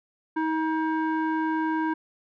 square tone with low-pass filter, 317.5 Hz, D#4, 35 cents sharp, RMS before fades -26 dBFS, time 0.36-1.94 s, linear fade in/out 10 ms, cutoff 1300 Hz, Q 7.4, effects none

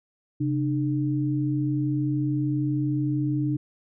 sine tone pair together, 134.04 / 300.9 Hz, C3 / D4, +42 / +42 cents, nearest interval octave + major second, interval 1400 cents, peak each -25 dBFS, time 0.4-3.57 s, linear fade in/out 10 ms, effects none

